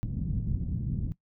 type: low-pass noise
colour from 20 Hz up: white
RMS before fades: -31 dBFS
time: 0.03-1.12 s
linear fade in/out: 0 ms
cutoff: 180 Hz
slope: 24 dB/octave
effects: noise-tail reverb RT60 0.1 s tail -18 dB re dry